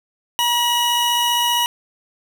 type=tone pair together; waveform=40% pulse; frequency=955.3 / 2921 Hz; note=A#5 / F#7; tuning=+42 / -23 cents; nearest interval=octave + perfect fifth; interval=1935 cents; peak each=-18 dBFS; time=0.39-1.66 s; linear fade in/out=0 ms; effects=none